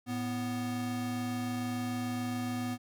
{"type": "tone pair together", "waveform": "square", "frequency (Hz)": [109.66, 246.9], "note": ["A2", "B3"], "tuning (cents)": [-5, 0], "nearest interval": "octave + major second", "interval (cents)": 1405, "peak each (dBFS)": [-40, -34], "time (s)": [0.06, 2.78], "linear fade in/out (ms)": 50, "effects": []}